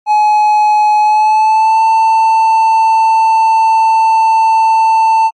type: tone with pitch glide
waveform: triangle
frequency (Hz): 846 to 890.6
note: G#5 to A5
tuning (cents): +32 to +21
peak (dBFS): -4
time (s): 0.06-5.31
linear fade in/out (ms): 50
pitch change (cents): +89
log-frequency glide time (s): 1-1.83
effects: MP3 48 kbps